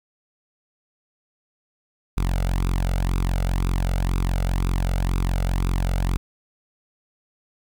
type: tone with flanger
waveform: sawtooth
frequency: 45 Hz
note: F#1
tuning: 47 cents flat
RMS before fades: -22 dBFS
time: 2.17-6.17 s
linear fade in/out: 0 ms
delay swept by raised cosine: 0.81 to 1.45 ms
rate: 2 Hz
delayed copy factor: +0.7
effects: none